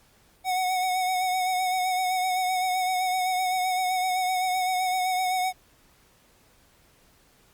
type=tone with vibrato; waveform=square; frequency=740 Hz; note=F#5; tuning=in tune; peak=-24 dBFS; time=0.44-5.53 s; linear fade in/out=50 ms; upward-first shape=sine; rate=7.8 Hz; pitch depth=30 cents each way; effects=pink hiss -60 dBFS RMS until 7.53 s + Opus 48 kbps